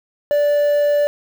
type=tone with quantisation; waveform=triangle; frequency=584 Hz; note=D5; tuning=10 cents flat; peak=-11 dBFS; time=0.31-1.07 s; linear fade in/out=0 ms; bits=6; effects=none